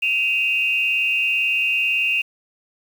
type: tone pair together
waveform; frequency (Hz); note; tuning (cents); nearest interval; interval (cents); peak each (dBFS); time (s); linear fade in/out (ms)
sine; 2527 / 2765; D#7 / F7; +26 / -18; major second; 156; -20; 0.02-2.22; 10
effects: 7-bit